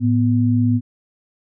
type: tone pair together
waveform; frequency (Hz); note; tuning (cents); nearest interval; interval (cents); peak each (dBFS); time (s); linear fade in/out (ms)
sine; 110 / 245.9; A2 / B3; 0 / -7; octave + major second; 1393; -16; 0-0.81; 50
effects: none